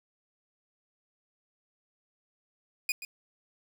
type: tone with echo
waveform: sawtooth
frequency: 2459 Hz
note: D#7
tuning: 21 cents flat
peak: -23 dBFS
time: 2.89-2.92 s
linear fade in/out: 2 ms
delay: 130 ms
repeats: 1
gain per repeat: -12 dB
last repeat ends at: 3.05 s
effects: 9-bit